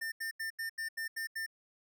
square tone bursts, 1800 Hz, A6, 39 cents sharp, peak -36 dBFS, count 8, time 0.01-1.464 s, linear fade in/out 10 ms, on 110 ms, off 82 ms, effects none

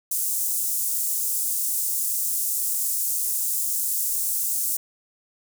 pink high-pass noise, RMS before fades -25 dBFS, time 0.11-4.77 s, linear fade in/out 5 ms, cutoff 7800 Hz, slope 24 dB/octave, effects none

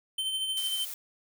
square tone with tremolo, 3094 Hz, G7, 23 cents flat, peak -28 dBFS, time 0.18-0.85 s, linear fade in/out 5 ms, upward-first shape sine, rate 13 Hz, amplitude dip 40%
blue noise, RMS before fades -39 dBFS, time 0.57-0.94 s, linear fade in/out 2 ms
effects none

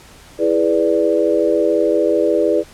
sine chord, E dominant seventh, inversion none, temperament equal, 329.6 / 415.3 / 493.9 / 587.3 Hz, E4 / G#4 / B4 / D5, 0 / 0 / 0 / 0 cents, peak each -18 dBFS, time 0.38-2.64 s, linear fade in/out 50 ms, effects pink hiss -43 dBFS RMS until 2.73 s + low-pass 11000 Hz 12 dB/octave

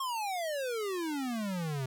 square exponential sweep, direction down, 1096 to 127.8 Hz, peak -33 dBFS, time 0-1.86 s, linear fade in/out 5 ms, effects none

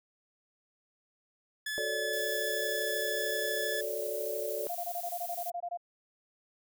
sawtooth tone, 1720 Hz, A6, 40 cents flat, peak -30 dBFS, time 1.66-3.81 s, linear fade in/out 5 ms
sine chord, D major seventh, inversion first, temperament equal, 370 / 440 / 554.4 / 587.3 Hz, F#4 / A4 / C#5 / D5, 0 / 0 / 0 / 0 cents, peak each -42 / -37 / -41 / -36 dBFS, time 1.78-4.67 s, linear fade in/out 0 ms
violet noise, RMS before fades -41 dBFS, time 2.13-5.5 s, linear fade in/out 2 ms
sine tone bursts, 698.5 Hz, F5, in tune, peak -33 dBFS, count 13, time 4.69-5.774 s, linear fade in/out 10 ms, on 64 ms, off 21 ms
effects none

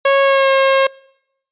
sawtooth tone with pitch glide, 550 to 538.7 Hz, C#5 to C#5, -14 to -50 cents, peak -6 dBFS, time 0.05-0.87 s, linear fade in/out 5 ms, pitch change -36 cents, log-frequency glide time 0.22-0.5 s, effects noise-tail reverb RT60 0.8 s tail -26 dB re dry + resampled to 8000 Hz

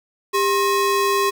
square ring-modulated tone, 733 Hz, F#5, 16 cents flat, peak -14 dBFS, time 0.33-1.31 s, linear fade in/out 20 ms, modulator 335 Hz, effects 8-bit

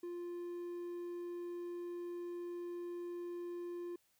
triangle tone, 349.2 Hz, F4, in tune, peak -39 dBFS, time 0.03-3.96 s, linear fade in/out 5 ms, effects white hiss -75 dBFS RMS until 4.19 s

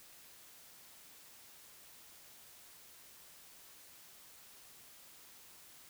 silence, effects white hiss -58 dBFS RMS until 5.89 s

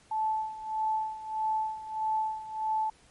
sine tone with tremolo, 872 Hz, A5, 16 cents flat, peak -25 dBFS, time 0.11-2.9 s, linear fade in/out 5 ms, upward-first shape sine, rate 1.6 Hz, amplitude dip 80%, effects pink hiss -60 dBFS RMS until 3.1 s + MP3 48 kbps

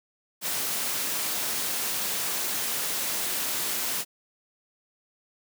white high-pass noise, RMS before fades -29 dBFS, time 0.41-4.05 s, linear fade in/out 50 ms, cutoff 140 Hz, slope 12 dB/octave, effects none

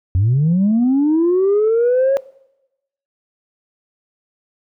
sine linear sweep, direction up, 86 to 554.4 Hz, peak -10 dBFS, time 0.15-2.17 s, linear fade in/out 0 ms, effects noise-tail reverb RT60 0.9 s tail -22 dB re dry + tanh soft clip ceiling -9 dBFS

